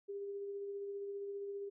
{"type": "tone with tremolo", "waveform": "sine", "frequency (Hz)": 400.7, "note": "G4", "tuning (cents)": 38, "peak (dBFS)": -39, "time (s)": [0.08, 1.7], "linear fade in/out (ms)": 20, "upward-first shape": "sine", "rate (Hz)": 15, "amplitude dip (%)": 25, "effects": []}